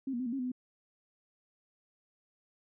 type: tone with pitch steps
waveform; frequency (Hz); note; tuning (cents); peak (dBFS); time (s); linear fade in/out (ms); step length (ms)
sine; 268.1 / 238.6 / 257 / 233.2 / 272.2 / 250.6 / 252.1; C4 / A#3 / C4 / A#3 / C#4 / B3 / B3; +42 / +41 / -31 / +1 / -31 / +25 / +36; -32; 0.07-0.518; 5; 64
effects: none